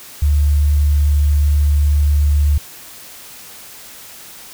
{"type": "tone", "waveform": "sine", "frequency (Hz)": 73.1, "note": "D2", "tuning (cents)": -7, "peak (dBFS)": -10, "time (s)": [0.22, 2.58], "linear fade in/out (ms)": 5, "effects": ["white hiss -37 dBFS RMS until 4.53 s"]}